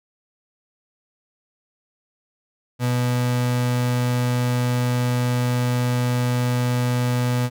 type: tone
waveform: 35% pulse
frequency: 123.47 Hz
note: B2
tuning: in tune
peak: -17 dBFS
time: 2.79-7.5 s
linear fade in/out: 50 ms
effects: none